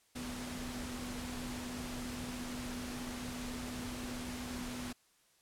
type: tone in noise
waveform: sine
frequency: 246.9 Hz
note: B3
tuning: in tune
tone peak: -42 dBFS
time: 0.15-4.93 s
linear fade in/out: 10 ms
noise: pink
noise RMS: -44 dBFS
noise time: 0.15-4.93 s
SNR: -1 dB
effects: white hiss -70 dBFS RMS until 5.41 s + low-pass 11000 Hz 12 dB/octave